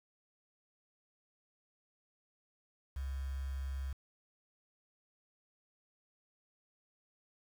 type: tone with quantisation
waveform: sine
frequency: 67.6 Hz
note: C#2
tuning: 43 cents flat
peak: -36 dBFS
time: 2.96-3.93 s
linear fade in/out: 5 ms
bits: 9
effects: none